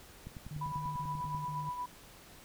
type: click train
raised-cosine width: 5 ms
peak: -32 dBFS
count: 12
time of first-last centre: 0.27-1.348 s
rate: 10.2 Hz
type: tone bursts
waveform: sine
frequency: 150 Hz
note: D3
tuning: 37 cents sharp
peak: -39 dBFS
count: 5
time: 0.51-1.692 s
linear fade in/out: 0 ms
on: 210 ms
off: 33 ms
type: tone with tremolo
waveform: sine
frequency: 987.8 Hz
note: B5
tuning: in tune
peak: -34 dBFS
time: 0.61-1.86 s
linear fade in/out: 5 ms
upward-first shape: sine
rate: 8.5 Hz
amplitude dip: 50%
effects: pink hiss -55 dBFS RMS until 2.44 s